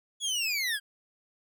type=linear sweep; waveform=25% pulse; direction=down; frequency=3412 to 1568 Hz; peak=-24 dBFS; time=0.2-0.8 s; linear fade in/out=50 ms; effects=none